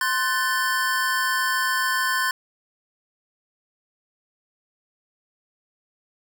square chord, F# diminished, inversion second, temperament equal with one note detuned, 1046.5 / 1506.7 / 1760 Hz, C6 / F#6 / A6, 0 / +31 / 0 cents, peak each -26 dBFS, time 0.01-2.31 s, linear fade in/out 2 ms, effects none

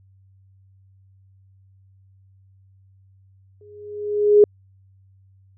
sine tone with exponential growth, 415.3 Hz, G#4, in tune, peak -6 dBFS, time 3.61-4.44 s, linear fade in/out 2 ms, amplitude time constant 180 ms, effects added 96 Hz sine -51 dBFS peak until 5.57 s

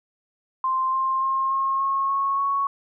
sine tone with pitch steps, 1046.5 / 1056.8 / 1067.3 / 1077.8 / 1088.4 / 1099.2 / 1110 Hz, C6 / C6 / C6 / C#6 / C#6 / C#6 / C#6, 0 / +17 / +34 / -49 / -32 / -15 / +2 cents, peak -20 dBFS, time 0.64-2.67 s, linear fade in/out 2 ms, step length 290 ms, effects none

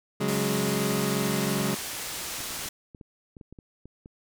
25% pulse chord, C# suspended fourth, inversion none, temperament equal, 138.59 / 185 / 207.7 Hz, C#3 / F#3 / G#3, 0 / 0 / 0 cents, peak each -27 / -26 / -25 dBFS, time 0.2-1.75 s, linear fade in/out 10 ms
white low-pass noise, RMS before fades -35 dBFS, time 0.28-2.69 s, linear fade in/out 5 ms, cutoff 11000 Hz, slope 12 dB/octave
clicks, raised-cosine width 3 ms, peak -32 dBFS, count 12, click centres 2.405 / 2.507 / 2.593 / 2.659 / 2.948 / 3.012 / 3.368 / 3.412 / 3.526 / 3.588 / 3.856 / 4.059 s
effects none

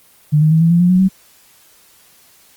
sine tone with pitch steps, 150 / 155.11 / 160.39 / 165.86 / 171.51 / 177.35 / 183.4 / 189.64 Hz, D3 / D#3 / E3 / E3 / F3 / F3 / F#3 / F#3, +37 / -5 / -47 / +11 / -31 / +27 / -15 / +43 cents, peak -8 dBFS, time 0.32-1.088 s, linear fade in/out 20 ms, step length 96 ms, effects white hiss -49 dBFS RMS until 2.56 s + Opus 24 kbps

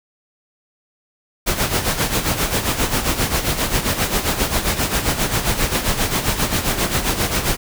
pink noise with tremolo, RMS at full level -17 dBFS, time 1.46-7.57 s, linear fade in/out 20 ms, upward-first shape sine, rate 7.5 Hz, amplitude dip 65%, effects none

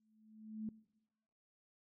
sine tone with exponential growth, 217.2 Hz, A3, 22 cents flat, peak -37 dBFS, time 0-0.69 s, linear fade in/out 2 ms, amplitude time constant 150 ms, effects noise-tail reverb RT60 1.0 s tail -22 dB re dry

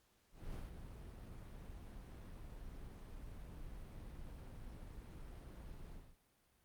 brown noise with ADSR envelope, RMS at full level -44 dBFS, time 0.32-6.17 s, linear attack 230 ms, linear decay 150 ms, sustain -7 dB, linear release 250 ms, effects pink hiss -75 dBFS RMS until 6.64 s + Opus 48 kbps

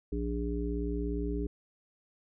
harmonic tone, 58.5 Hz, A#1, 7 cents sharp, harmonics 1 / 3 / 5 / 7, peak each -33 / -39 / -36 / -37 dBFS, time 0.12-1.47 s, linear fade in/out 5 ms, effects none

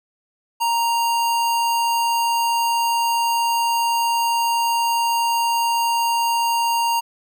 square tone, 932.3 Hz, A#5, in tune, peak -18 dBFS, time 0.6-7.01 s, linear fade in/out 20 ms, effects none

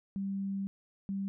sine tone bursts at uneven times, 196 Hz, G3, in tune, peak -32 dBFS, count 2, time 0.16-0.67 / 1.09-1.28 s, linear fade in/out 0 ms, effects none

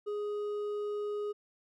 triangle tone with hard clipping, 415.3 Hz, G#4, in tune, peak -34 dBFS, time 0.06-1.33 s, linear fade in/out 20 ms, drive 8 dB, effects none

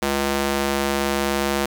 square tone with high-pass filter, 69.7 Hz, C#2, 10 cents sharp, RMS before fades -22 dBFS, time 0.02-1.66 s, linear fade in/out 5 ms, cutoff 270 Hz, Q 0.62, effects 8-bit

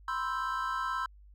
triangle chord, C major seventh, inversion third, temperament equal, 987.8 / 1046.5 / 1318.5 / 1568 Hz, B5 / C6 / E6 / G6, 0 / 0 / 0 / 0 cents, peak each -37 / -33 / -33 / -37 dBFS, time 0.08-1.06 s, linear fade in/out 2 ms, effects added 50 Hz sine -52 dBFS peak until 1.34 s

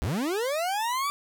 40% pulse linear sweep, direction up, 55 to 1174.7 Hz, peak -25 dBFS, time 0.02-1.1 s, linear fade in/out 0 ms, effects none

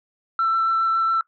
sine tone with vibrato, 1337 Hz, E6, 24 cents sharp, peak -16 dBFS, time 0.39-1.21 s, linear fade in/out 2 ms, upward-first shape triangle, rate 7.2 Hz, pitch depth 11 cents each way, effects noise-tail reverb RT60 0.1 s tail -18 dB re dry + tanh soft clip ceiling -14 dBFS

